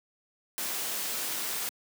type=noise; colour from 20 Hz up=white; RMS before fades=-33 dBFS; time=0.58-1.69 s; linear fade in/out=0 ms; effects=high-pass 200 Hz 12 dB/octave